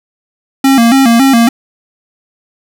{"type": "tone with vibrato", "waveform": "square", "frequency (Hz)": 250.4, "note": "B3", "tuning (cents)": 24, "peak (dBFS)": -5, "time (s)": [0.64, 1.49], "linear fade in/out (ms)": 5, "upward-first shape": "square", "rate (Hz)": 3.6, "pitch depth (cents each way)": 130, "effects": []}